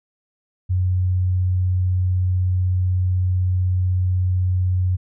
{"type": "tone", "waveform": "sine", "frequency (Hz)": 91.6, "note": "F#2", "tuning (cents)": -17, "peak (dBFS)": -16, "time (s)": [0.69, 4.97], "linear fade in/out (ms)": 20, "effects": []}